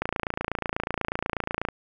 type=click train; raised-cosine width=0.5 ms; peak=-11 dBFS; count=48; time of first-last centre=0.02-1.687 s; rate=28.2 Hz; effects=none